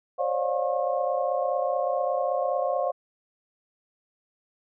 sine tone cluster, 531 / 567 / 596 / 709 / 1082 Hz, C5 / C#5 / D5 / F5 / C#6, +25 / +39 / +25 / +26 / -42 cents, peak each -28 / -32 / -30 / -28 / -34 dBFS, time 0.18-2.92 s, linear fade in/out 20 ms, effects none

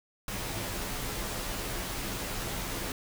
pink noise with comb filter, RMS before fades -35 dBFS, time 0.28-2.92 s, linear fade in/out 2 ms, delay 13 ms, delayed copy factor -0.65, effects none

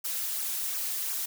blue noise with flanger, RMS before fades -32 dBFS, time 0.04-1.26 s, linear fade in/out 10 ms, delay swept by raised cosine 0.24 to 6.04 ms, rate 2.8 Hz, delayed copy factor -0.75, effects none

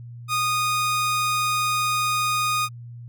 sawtooth tone, 1235 Hz, D#6, 13 cents flat, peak -17 dBFS, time 0.28-2.69 s, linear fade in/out 50 ms, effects added 119 Hz sine -36 dBFS peak until 3.08 s

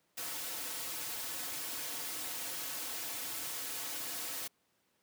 white noise with comb filter, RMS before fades -40 dBFS, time 0.17-4.48 s, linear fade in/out 10 ms, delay 5 ms, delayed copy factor -0.9, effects pink hiss -75 dBFS RMS until 5.02 s + high-pass 150 Hz 12 dB/octave

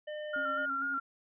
square tone, 604 Hz, D5, 48 cents sharp, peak -38 dBFS, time 0.07-0.66 s, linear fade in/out 10 ms
sine tone with vibrato, 1396.9 Hz, F6, in tune, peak -31 dBFS, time 0.33-1 s, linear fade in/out 10 ms, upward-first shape square, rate 4.1 Hz, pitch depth 32 cents each way
triangle tone with tremolo, 270.6 Hz, C#4, 42 cents flat, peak -39 dBFS, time 0.36-0.98 s, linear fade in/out 0 ms, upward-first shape triangle, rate 9 Hz, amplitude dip 55%
effects resampled to 8000 Hz

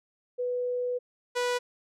sine / sawtooth tone pair in turn, 493.9 / 490.8 Hz, B4 / B4, 0 / -11 cents, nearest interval unison, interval 11 cents, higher first, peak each -27 / -22 dBFS, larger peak second, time 0.38-0.99 / 1.35-1.59 s, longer first, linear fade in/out 20 ms, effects low-pass 8000 Hz 12 dB/octave

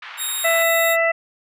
pink band-pass noise, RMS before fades -36 dBFS, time 0.02-0.63 s, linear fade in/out 5 ms, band 1100 to 3100 Hz, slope 24 dB/octave
5% pulse tone with pitch glide, 3735 to 3761 Hz, A#7 to A#7, +3 to +15 cents, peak -16 dBFS, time 0.17-0.97 s, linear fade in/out 50 ms, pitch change +12 cents, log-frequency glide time 0.33-0.67 s
harmonic tone, 664 Hz, E5, 12 cents sharp, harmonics 1 / 2 / 3 / 4, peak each -18 / -26 / -19 / -28 dBFS, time 0.44-1.12 s, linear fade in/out 10 ms
effects none

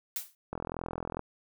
blue noise with exponential decay, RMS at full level -31 dBFS, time 0.16-0.35 s, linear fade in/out 1 ms, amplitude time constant 40 ms
click train, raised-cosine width 1 ms, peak -21 dBFS, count 29, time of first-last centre 0.53-1.194 s, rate 42.2 Hz
effects none

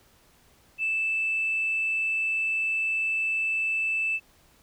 sine tone, 2637 Hz, E7, in tune, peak -23 dBFS, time 0.78-4.2 s, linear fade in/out 50 ms, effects tanh soft clip ceiling -19 dBFS + pink hiss -60 dBFS RMS until 4.62 s

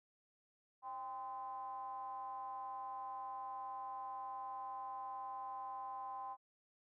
triangle ring-modulated tone, 119.4 Hz, A#2, 42 cents sharp, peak -38 dBFS, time 0.82-6.37 s, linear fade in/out 50 ms, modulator 911 Hz, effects none

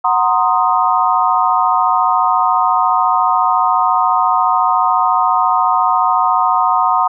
sine chord, C half-diminished seventh, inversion second, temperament equal, 740 / 932.3 / 1046.5 / 1244.5 Hz, Gb5 / Bb5 / C6 / Eb6, 0 / 0 / 0 / 0 cents, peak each -16 dBFS, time 0.04-7.08 s, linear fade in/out 10 ms, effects none

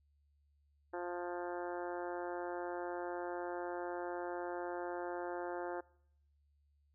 harmonic tone, 176 Hz, F3, 14 cents sharp, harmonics 2 / 3 / 4 / 5 / 6 / 7 / 8 / 9 / 10, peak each -42 / -45 / -46 / -47 / -54 / -55 / -53 / -53 / -59 dBFS, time 0.93-5.81 s, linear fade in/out 10 ms, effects noise-tail reverb RT60 0.7 s tail -23 dB re dry + added 72 Hz sine -70 dBFS peak until 6.94 s

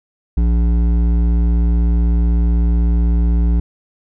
triangle tone with hard clipping, 58 Hz, A#1, 8 cents flat, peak -13 dBFS, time 0.37-3.6 s, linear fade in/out 5 ms, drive 14 dB, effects none

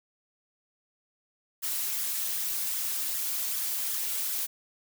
blue noise with flanger, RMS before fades -31 dBFS, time 1.62-4.47 s, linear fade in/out 20 ms, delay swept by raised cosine 0.56 to 5.86 ms, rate 2.6 Hz, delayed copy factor +0.5, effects none

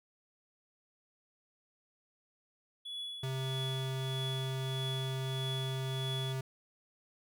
triangle tone with tremolo, 3400 Hz, G#7, 40 cents sharp, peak -36 dBFS, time 2.85-6.33 s, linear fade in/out 10 ms, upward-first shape triangle, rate 1.6 Hz, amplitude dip 75%
square tone, 132 Hz, C3, 16 cents sharp, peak -35 dBFS, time 3.23-6.41 s, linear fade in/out 5 ms
effects none

